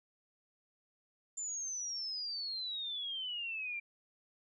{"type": "exponential sweep", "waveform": "sine", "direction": "down", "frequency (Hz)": [7220, 2349], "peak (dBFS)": -37, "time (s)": [1.37, 3.8], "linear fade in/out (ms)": 10, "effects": []}